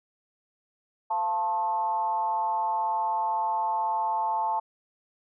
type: tone with frequency modulation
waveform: sine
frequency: 881 Hz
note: A5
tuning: 2 cents sharp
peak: -24 dBFS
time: 1.1-4.6 s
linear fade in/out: 10 ms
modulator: 192 Hz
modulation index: 0.65
effects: none